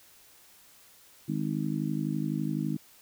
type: harmonic tone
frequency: 51.91 Hz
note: G#1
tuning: in tune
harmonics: 3 / 4 / 5 / 6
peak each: -32 / -33 / -34 / -35 dBFS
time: 1.28-2.77 s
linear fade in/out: 10 ms
effects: white hiss -57 dBFS RMS until 3.01 s